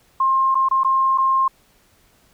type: tone with dropouts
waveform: sine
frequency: 1063 Hz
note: C6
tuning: 27 cents sharp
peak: -14 dBFS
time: 0.2-1.48 s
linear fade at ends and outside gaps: 5 ms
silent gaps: 0.546-0.552 / 0.687-0.711 / 0.835-0.846 / 1.177-1.182 s
effects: pink hiss -57 dBFS RMS until 2.33 s